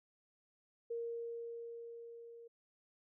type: tone with level ramp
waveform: sine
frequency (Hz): 466.2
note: A#4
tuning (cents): 0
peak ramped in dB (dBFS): -37 to -52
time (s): 0.9-2.48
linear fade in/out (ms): 10
effects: none